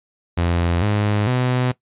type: tone with pitch steps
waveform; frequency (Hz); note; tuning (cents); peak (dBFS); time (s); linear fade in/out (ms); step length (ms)
sawtooth; 86 / 104.06 / 125.91; F2 / G#2 / B2; -26 / +4 / +34; -13; 0.37-1.72; 10; 450
effects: noise-tail reverb RT60 0.1 s tail -17 dB re dry + resampled to 8000 Hz

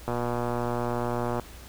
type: click train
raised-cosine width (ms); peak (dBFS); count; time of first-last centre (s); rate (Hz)
1; -15; 159; 0.08-1.397; 120
effects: added 60 Hz sine -45 dBFS peak until 1.68 s + pink hiss -48 dBFS RMS until 1.68 s

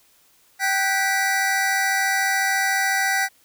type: tone cluster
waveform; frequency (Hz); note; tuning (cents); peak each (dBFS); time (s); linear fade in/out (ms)
square; 776 / 1494 / 1588 / 1962; G5 / F#6 / G6 / B6; -18 / +16 / +22 / -12; -25 / -28 / -28 / -23; 0.59-3.29; 50
effects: white hiss -58 dBFS RMS until 3.44 s

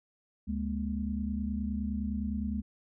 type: tone cluster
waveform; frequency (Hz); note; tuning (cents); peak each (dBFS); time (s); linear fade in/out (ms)
sine; 72.6 / 207.4 / 237.1; D2 / G#3 / A#3; -19 / -2 / +30; -35 / -33 / -37; 0.47-2.62; 20
effects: none

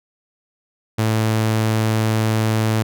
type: tone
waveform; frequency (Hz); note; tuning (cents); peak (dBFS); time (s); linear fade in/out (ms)
sawtooth; 110; A2; 0; -12; 0.98-2.83; 10
effects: none

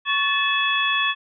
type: tone cluster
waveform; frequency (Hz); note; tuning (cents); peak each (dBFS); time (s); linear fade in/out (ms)
sine; 1113 / 1742 / 2601 / 3378; C#6 / A6 / E7 / G#7; +7 / -18 / -24 / +29; -24; 0.05-1.15; 50
effects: none

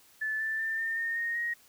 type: tone with pitch steps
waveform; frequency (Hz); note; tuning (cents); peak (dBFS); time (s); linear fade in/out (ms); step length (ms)
sine; 1743 / 1765.3 / 1787.9 / 1810.7 / 1833.9 / 1857.3 / 1881.1; A6 / A6 / A6 / A6 / A#6 / A#6 / A#6; -17 / +5 / +27 / +49 / -29 / -7 / +15; -29; 0.21-1.54; 10; 190
effects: white hiss -60 dBFS RMS until 1.68 s

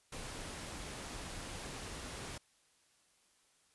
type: noise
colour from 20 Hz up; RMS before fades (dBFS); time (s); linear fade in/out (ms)
pink; -45; 0.12-2.38; 5
effects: white hiss -71 dBFS RMS until 3.74 s + resampled to 24000 Hz

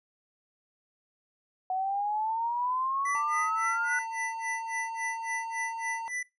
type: exponential sweep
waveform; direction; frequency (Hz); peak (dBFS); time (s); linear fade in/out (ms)
sine; up; 740 to 1482; -27; 1.7-3.99; 2
type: tone with tremolo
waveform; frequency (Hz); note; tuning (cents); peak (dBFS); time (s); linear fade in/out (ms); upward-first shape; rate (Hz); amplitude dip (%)
square; 1986; B6; +9; -31; 3.05-6.23; 5; sine; 3.6; 100
type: tone with pitch glide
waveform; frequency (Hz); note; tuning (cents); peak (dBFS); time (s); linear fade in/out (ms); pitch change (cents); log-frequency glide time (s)
triangle; 901 to 910.9; A5 to A#5; +41 to -40; -31; 3.15-6.08; 0; +19; 3.29-5.89
effects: noise-tail reverb RT60 0.2 s tail -21 dB re dry + resampled to 24000 Hz

